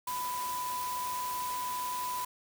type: tone in noise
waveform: sine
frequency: 995 Hz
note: B5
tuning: 13 cents sharp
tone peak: -33 dBFS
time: 0.07-2.25 s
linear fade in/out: 5 ms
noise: white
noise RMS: -41 dBFS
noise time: 0.07-2.25 s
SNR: +5 dB
effects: none